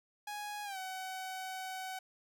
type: tone with pitch glide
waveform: sawtooth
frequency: 830.6 to 752.9 Hz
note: G#5 to F#5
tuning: 0 to +30 cents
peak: -36 dBFS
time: 0.27-1.99 s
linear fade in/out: 5 ms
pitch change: -170 cents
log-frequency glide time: 0.64-0.78 s
effects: none